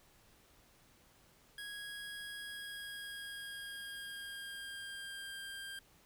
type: tone with pitch glide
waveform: 25% pulse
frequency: 1650 to 1592.9 Hz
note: G#6 to G6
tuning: -12 to +27 cents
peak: -40 dBFS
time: 1.58-5.79 s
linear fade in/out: 2 ms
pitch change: -61 cents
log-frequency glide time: 2.52-5.36 s
effects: pink hiss -66 dBFS RMS until 6.05 s